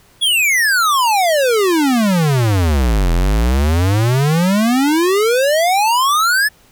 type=exponential two-way sweep; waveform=square; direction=down then up; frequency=3425 to 41.2 to 1763 Hz; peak=-12 dBFS; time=0.21-6.49 s; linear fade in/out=20 ms; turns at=3.12 s; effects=pink hiss -50 dBFS RMS until 6.71 s